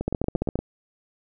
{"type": "two click trains", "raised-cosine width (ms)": 2, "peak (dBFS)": [-10, -14], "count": [8, 6], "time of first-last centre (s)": [[0.08, 0.556], [0.01, 0.59]], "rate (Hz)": [14.7, 8.62], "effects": []}